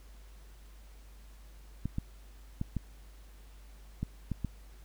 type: clicks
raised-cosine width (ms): 5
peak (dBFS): -20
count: 7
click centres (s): 1.856 / 1.984 / 2.614 / 2.767 / 4.03 / 4.317 / 4.447
effects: added 50 Hz sine -50 dBFS peak until 4.84 s + pink hiss -62 dBFS RMS until 4.84 s